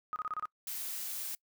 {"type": "tone bursts", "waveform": "sine", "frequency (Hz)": 1253, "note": "D#6", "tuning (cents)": 12, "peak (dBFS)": -33, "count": 6, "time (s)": [0.13, 0.455], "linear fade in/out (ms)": 0, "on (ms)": 30, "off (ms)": 29}
{"type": "noise", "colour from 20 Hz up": "blue", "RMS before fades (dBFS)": -39, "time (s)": [0.67, 1.35], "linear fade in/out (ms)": 2}
{"effects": ["noise-tail reverb RT60 0.1 s tail -24 dB re dry"]}